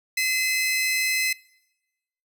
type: tone pair together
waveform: sawtooth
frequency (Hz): 2047 / 2579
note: C7 / E7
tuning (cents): -38 / -39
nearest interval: major third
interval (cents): 399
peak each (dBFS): -19 / -24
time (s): 0.17-1.33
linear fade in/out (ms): 5
effects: noise-tail reverb RT60 1.0 s tail -24 dB re dry